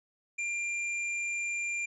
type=tone with hard clipping; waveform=sine; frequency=2387 Hz; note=D7; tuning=28 cents sharp; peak=-32 dBFS; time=0.38-1.86 s; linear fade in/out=10 ms; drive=16 dB; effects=resampled to 22050 Hz